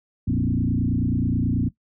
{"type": "tone with frequency modulation", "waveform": "sine", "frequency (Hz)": 174.61, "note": "F3", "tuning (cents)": 0, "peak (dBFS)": -19, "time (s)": [0.27, 1.69], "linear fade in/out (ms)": 10, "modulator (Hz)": 29.3, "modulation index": 3.6, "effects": ["noise-tail reverb RT60 0.1 s tail -17 dB re dry"]}